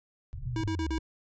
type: low-pass noise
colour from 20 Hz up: pink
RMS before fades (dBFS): -39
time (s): 0.33-0.69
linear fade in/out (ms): 0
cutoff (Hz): 140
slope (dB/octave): 96
type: linear sweep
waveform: sine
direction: down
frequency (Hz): 130.81 to 58.3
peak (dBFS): -31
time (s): 0.45-0.99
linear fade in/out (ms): 10
type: tone bursts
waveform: square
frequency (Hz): 321.7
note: E4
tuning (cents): -42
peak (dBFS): -31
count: 4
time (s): 0.56-0.982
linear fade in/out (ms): 2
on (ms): 77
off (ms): 38
effects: resampled to 16000 Hz